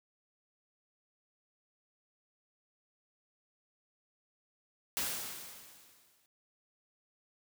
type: noise with exponential decay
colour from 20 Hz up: white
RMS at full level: -33 dBFS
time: 4.97-6.26 s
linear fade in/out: 0 ms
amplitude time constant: 280 ms
effects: high-pass 60 Hz 12 dB/octave